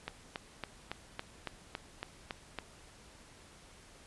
click train, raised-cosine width 0.3 ms, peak -21 dBFS, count 10, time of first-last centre 0.08-2.587 s, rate 3.59 Hz, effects pink hiss -57 dBFS RMS until 4.06 s + resampled to 24000 Hz

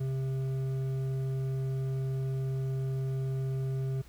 sine tone with hard clipping, 133 Hz, C3, 29 cents sharp, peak -31 dBFS, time 0-4.02 s, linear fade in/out 10 ms, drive 7 dB, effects added 60 Hz sine -54 dBFS peak until 4.08 s + pink hiss -59 dBFS RMS until 4.08 s

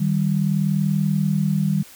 sine tone pair together, 154.77 / 195.2 Hz, D#3 / G3, -9 / -7 cents, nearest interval major third, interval 402 cents, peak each -20 dBFS, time 0-1.83 s, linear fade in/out 10 ms, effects white hiss -45 dBFS RMS until 1.95 s

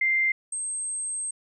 sine tone pair in turn, 2093 / 8372 Hz, C7 / C9, 0 / 0 cents, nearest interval 2 octaves, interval 2400 cents, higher second, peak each -20 / -28 dBFS, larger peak first, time 0.01-0.32 / 0.52-1.31 s, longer second, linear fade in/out 5 ms, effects none

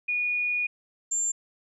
sine tone pair in turn, 2452 / 7307 Hz, D#7 / A#8, -26 / -36 cents, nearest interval octave + perfect fifth, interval 1890 cents, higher second, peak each -24 dBFS, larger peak neither, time 0.08-0.67 / 1.11-1.32 s, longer first, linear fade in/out 10 ms, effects none

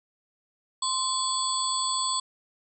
sine tone cluster, 1047 / 3412 / 4363 / 4592 / 7980 Hz, C6 / G#7 / C#8 / D8 / B8, +1 / +46 / -28 / -40 / +17 cents, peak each -29 / -32 / -34 / -35 / -30 dBFS, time 0.82-2.2 s, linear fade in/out 5 ms, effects none

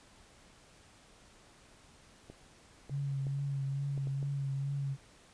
clicks, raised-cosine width 2 ms, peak -34 dBFS, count 6, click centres 2.3 / 2.896 / 3.268 / 3.977 / 4.072 / 4.228 s
sine tone with vibrato, 138.59 Hz, C#3, in tune, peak -32 dBFS, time 2.89-4.97 s, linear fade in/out 50 ms, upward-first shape triangle, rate 2.3 Hz, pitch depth 34 cents each way
effects pink hiss -60 dBFS RMS until 5.33 s + resampled to 22050 Hz

